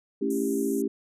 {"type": "chord", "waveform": "sine", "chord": "A dominant seventh", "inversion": "none", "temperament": "equal with one note detuned", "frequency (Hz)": [220, 277.2, 329.6, 396.3], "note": ["A3", "C#4", "E4", "G4"], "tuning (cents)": [0, 0, 0, 19], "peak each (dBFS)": [-31, -28, -33, -28], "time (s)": [0.21, 0.88], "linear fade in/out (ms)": 10}
{"type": "band-pass noise", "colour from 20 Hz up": "white", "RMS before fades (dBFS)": -43, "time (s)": [0.3, 0.82], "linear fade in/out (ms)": 5, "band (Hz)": [6000, 13000], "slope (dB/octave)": 96}
{"effects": []}